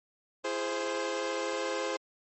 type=chord; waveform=sawtooth; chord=E augmented; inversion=none; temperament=equal with one note detuned; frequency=336.7 / 415.3 / 523.3 Hz; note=E4 / G#4 / B#4; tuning=+37 / 0 / 0 cents; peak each=-34 / -32 / -29 dBFS; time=0.44-1.97 s; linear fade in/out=10 ms; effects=MP3 32 kbps